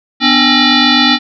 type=tone with frequency modulation; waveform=sine; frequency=1873 Hz; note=A#6; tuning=8 cents sharp; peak=-6 dBFS; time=0.2-1.19 s; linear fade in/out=50 ms; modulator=542 Hz; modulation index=4.5; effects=none